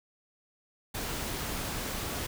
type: noise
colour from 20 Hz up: pink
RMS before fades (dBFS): -35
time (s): 0.94-2.27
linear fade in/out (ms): 10
effects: none